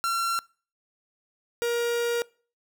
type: tone pair in turn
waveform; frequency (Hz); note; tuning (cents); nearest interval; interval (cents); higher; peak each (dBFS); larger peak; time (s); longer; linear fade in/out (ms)
45% pulse; 1363 / 472.8; F6 / A#4; -43 / +24; octave + tritone; 1833; first; -24; neither; 0.04-0.39 / 1.62-2.22; second; 0
effects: noise-tail reverb RT60 0.4 s tail -24 dB re dry